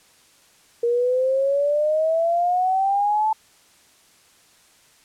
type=exponential sweep; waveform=sine; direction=up; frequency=468.2 to 880 Hz; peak=-17 dBFS; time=0.83-3.33 s; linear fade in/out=5 ms; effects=white hiss -55 dBFS RMS until 5.04 s + low-pass 10000 Hz 12 dB/octave